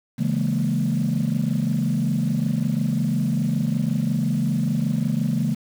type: chord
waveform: sine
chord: A# half-diminished seventh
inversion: first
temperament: equal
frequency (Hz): 138.59 / 164.81 / 207.7 / 233.1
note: C#3 / E3 / G#3 / A#3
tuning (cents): 0 / 0 / 0 / 0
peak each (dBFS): -24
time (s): 0.18-5.55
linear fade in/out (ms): 20
effects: tanh soft clip ceiling -13 dBFS + 7-bit